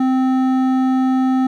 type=tone with hard clipping; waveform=sine; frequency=260 Hz; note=C4; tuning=11 cents flat; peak=-15 dBFS; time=0-1.47 s; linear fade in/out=5 ms; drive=10 dB; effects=none